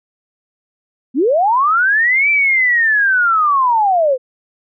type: linear two-way sweep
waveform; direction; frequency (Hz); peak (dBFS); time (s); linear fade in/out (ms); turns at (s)
sine; up then down; 225.1 to 2349 to 491.5; -10; 1.14-4.18; 50; 2.3
effects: none